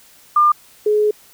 sine tone pair in turn, 1200 / 422.1 Hz, D6 / G#4, +37 / +28 cents, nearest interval octave + tritone, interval 1809 cents, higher first, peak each -9 / -12 dBFS, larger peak first, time 0.36-0.52 / 0.86-1.11 s, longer second, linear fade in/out 5 ms, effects white hiss -48 dBFS RMS until 1.33 s

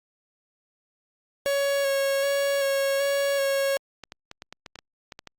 45% pulse tone with vibrato, 554.4 Hz, C#5, in tune, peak -22 dBFS, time 1.46-3.77 s, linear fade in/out 0 ms, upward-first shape square, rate 1.3 Hz, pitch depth 15 cents each way
clicks, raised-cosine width 0.2 ms, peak -22 dBFS, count 11, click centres 4.037 / 4.121 / 4.314 / 4.421 / 4.526 / 4.662 / 4.757 / 4.789 / 5.122 / 5.191 / 5.273 s
effects Opus 48 kbps

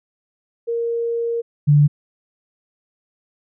sine tone pair in turn, 466.2 / 146.48 Hz, A#4 / D3, 0 / -4 cents, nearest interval octave + minor sixth, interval 2004 cents, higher first, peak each -19 / -9 dBFS, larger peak second, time 0.67-1.42 / 1.67-1.88 s, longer first, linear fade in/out 20 ms, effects none

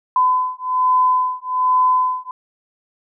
sine beating tone pair, 1012 / 1013.2 Hz, B5 / B5, +42 / +44 cents, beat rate 1.2 Hz, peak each -17 dBFS, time 0.16-2.31 s, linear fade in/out 2 ms, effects none

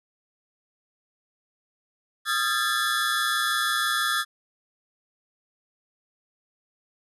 square tone cluster, 1244 / 1364 / 1621 / 1747 / 3415 Hz, D#6 / F6 / G#6 / A6 / G#7, -1 / -41 / -42 / -13 / +48 cents, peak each -30 dBFS, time 2.25-4.25 s, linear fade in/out 50 ms, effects resampled to 32000 Hz

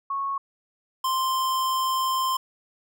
sine / square tone pair in turn, 1102 / 1045.2 Hz, C#6 / C6, -11 / -2 cents, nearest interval minor second, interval 91 cents, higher first, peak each -25 / -23 dBFS, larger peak second, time 0.1-0.38 / 1.04-2.37 s, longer second, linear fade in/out 5 ms, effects none

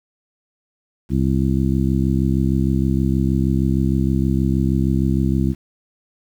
harmonic tone, 66.4 Hz, C2, 26 cents sharp, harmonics 1 / 2 / 3 / 4 / 5, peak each -21 / -20 / -20 / -24 / -25 dBFS, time 1.09-5.55 s, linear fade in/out 50 ms, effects 8-bit

